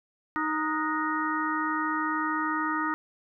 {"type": "harmonic tone with a mistuned harmonic", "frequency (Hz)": 311.1, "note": "D#4", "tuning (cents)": 0, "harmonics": [1, 3, 4, 5, 6], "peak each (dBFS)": [-31, -33, -30, -35, -34], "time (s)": [0.36, 2.94], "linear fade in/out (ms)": 0, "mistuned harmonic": 5, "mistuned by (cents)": -110, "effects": []}